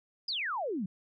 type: exponential sweep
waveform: sine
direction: down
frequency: 5120 to 171.1 Hz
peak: -31 dBFS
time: 0.28-0.86 s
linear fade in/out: 5 ms
effects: none